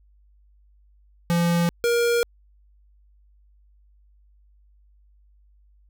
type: tone pair in turn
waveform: square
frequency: 171.2 / 472.3 Hz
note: F3 / A#4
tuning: -34 / +23 cents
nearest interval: octave + tritone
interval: 1757 cents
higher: second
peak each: -19 dBFS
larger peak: neither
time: 1.3-1.69 / 1.84-2.23 s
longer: neither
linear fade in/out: 0 ms
effects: added 50 Hz sine -54 dBFS peak until 5.89 s